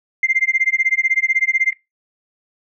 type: tone with tremolo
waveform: sine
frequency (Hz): 2093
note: C7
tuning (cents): 0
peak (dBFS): -10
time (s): 0.23-1.73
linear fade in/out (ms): 2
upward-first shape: sine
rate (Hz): 16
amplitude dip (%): 95
effects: noise-tail reverb RT60 0.2 s tail -21 dB re dry + tanh soft clip ceiling -6 dBFS